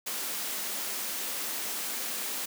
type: high-pass noise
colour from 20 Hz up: white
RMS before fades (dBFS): -34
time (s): 0.06-2.46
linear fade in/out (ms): 10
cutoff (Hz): 180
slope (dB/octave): 96
effects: none